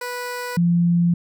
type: tone pair in turn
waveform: 15% pulse / sine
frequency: 491.6 / 172.31 Hz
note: B4 / F3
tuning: -8 / -23 cents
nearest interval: octave + tritone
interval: 1815 cents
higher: first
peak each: -20 / -14 dBFS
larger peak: second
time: 0.01-0.57 / 0.57-1.14 s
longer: second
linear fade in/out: 5 ms
effects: none